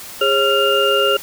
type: tone cluster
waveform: sine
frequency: 408.4 / 545 / 1378 / 2815 Hz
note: G#4 / C#5 / F6 / F7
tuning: -29 / -29 / -24 / +13 cents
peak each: -18 dBFS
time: 0.21-1.17 s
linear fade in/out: 5 ms
effects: white hiss -34 dBFS RMS until 1.22 s